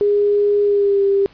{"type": "tone with pitch glide", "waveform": "sine", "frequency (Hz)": [410.1, 396.1], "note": ["G#4", "G4"], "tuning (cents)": [-22, 18], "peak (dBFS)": -12, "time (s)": [0.01, 1.26], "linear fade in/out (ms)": 0, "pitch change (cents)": -60, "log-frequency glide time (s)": [0.63, 1.03], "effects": ["pink hiss -48 dBFS RMS until 1.33 s", "resampled to 11025 Hz"]}